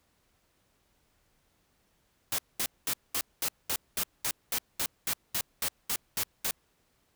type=noise bursts; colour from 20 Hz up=white; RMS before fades=-30 dBFS; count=16; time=2.32-6.51 s; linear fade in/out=2 ms; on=65 ms; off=210 ms; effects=pink hiss -71 dBFS RMS until 7.15 s